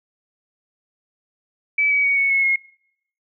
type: tone with pitch steps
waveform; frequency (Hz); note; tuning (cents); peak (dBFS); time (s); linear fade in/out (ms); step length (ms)
sine; 2300 / 2271 / 2242 / 2214 / 2186 / 2158; D7 / C#7 / C#7 / C#7 / C#7 / C#7; -37 / +41 / +19 / -3 / -25 / -47; -15; 1.78-2.56; 5; 130
effects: noise-tail reverb RT60 0.7 s tail -25 dB re dry